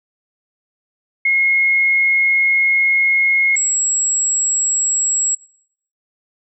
sine tone pair in turn, 2158 / 7690 Hz, C#7 / B8, -47 / -47 cents, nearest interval octave + minor seventh, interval 2200 cents, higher second, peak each -12 / -14 dBFS, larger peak first, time 1.25-3.56 / 3.56-5.35 s, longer first, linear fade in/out 5 ms, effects noise-tail reverb RT60 0.6 s tail -20 dB re dry

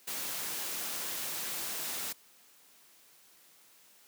white noise, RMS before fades -37 dBFS, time 0.07-2.13 s, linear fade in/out 10 ms, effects white hiss -61 dBFS RMS until 4.07 s + high-pass 150 Hz 12 dB/octave

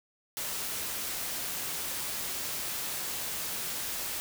white noise, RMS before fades -35 dBFS, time 0.37-4.2 s, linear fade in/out 0 ms, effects none

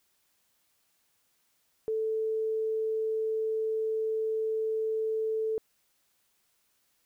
sine tone, 440 Hz, A4, in tune, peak -27 dBFS, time 1.88-5.58 s, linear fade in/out 0 ms, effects white hiss -72 dBFS RMS until 7.05 s

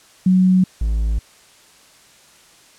sine / triangle tone pair in turn, 185.3 / 54.58 Hz, F#3 / A1, +3 / -13 cents, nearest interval octave + major sixth, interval 2116 cents, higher first, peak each -10 / -14 dBFS, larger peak first, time 0.26-0.64 / 0.81-1.19 s, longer neither, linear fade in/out 5 ms, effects white hiss -49 dBFS RMS until 2.78 s + low-pass 9000 Hz 12 dB/octave

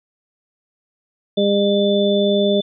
sine tone, 3520 Hz, A7, in tune, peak -25 dBFS, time 1.37-2.62 s, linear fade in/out 5 ms
harmonic tone, 202 Hz, G#3, 48 cents flat, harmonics 1 / 2 / 3, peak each -18 / -18 / -18 dBFS, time 1.37-2.61 s, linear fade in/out 10 ms
effects none

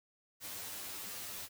white noise with comb filter, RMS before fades -44 dBFS, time 0.4-1.49 s, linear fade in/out 50 ms, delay 10 ms, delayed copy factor +0.75, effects none

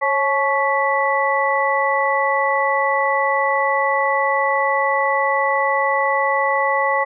sine tone cluster, 547 / 860 / 1114 / 1972 Hz, C#5 / A5 / C#6 / B6, -23 / -40 / +8 / -3 cents, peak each -21 dBFS, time 0.01-7.05 s, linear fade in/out 20 ms, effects none

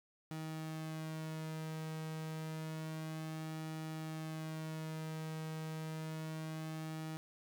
sawtooth tone with flanger, 158.1 Hz, D#3, 28 cents sharp, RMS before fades -43 dBFS, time 0.31-7.17 s, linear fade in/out 0 ms, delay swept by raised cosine 1.9 to 2.88 ms, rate 0.29 Hz, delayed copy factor -0.5, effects none

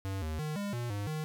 square tone with pitch steps, 96.8 / 78.3 / 153.1 / 202.4 / 120.1 / 102 / 154.8 Hz, G2 / D#2 / D#3 / G#3 / B2 / G#2 / D#3, -21 / +11 / -28 / -44 / -48 / -31 / -9 cents, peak -34 dBFS, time 0.05-1.24 s, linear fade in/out 0 ms, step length 170 ms, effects none

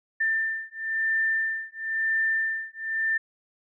sine beating tone pair, 1787 / 1787.99 Hz, A6 / A6, +26 / +27 cents, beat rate 0.99 Hz, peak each -27 dBFS, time 0.2-3.18 s, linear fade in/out 10 ms, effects none

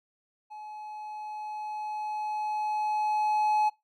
triangle tone with level ramp, 850 Hz, G#5, 40 cents sharp, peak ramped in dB -38 to -19 dBFS, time 0.5-3.7 s, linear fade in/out 20 ms, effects noise-tail reverb RT60 0.2 s tail -22 dB re dry + MP3 64 kbps

